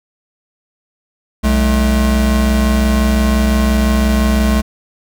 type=tone pair together; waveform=square; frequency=62.9 / 214.5 Hz; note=B1 / A3; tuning=+32 / -44 cents; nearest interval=octave + major sixth; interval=2124 cents; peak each=-13 / -15 dBFS; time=1.43-4.62 s; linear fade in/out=20 ms; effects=none